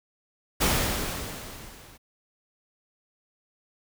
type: noise with level ramp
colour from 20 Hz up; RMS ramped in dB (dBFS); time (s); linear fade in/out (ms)
pink; -21 to -51; 0.6-1.98; 20
effects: none